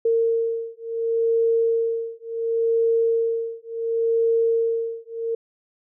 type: beating tone pair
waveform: sine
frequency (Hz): 457.5 / 458.2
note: A#4 / A#4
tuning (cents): -32 / -30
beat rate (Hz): 0.7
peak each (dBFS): -22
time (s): 0.05-5.35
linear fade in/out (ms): 5
effects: none